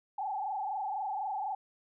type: tone with frequency modulation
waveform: sine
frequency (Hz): 810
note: G#5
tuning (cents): -43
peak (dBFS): -32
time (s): 0.18-1.55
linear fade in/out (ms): 5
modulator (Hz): 24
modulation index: 2.4
effects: none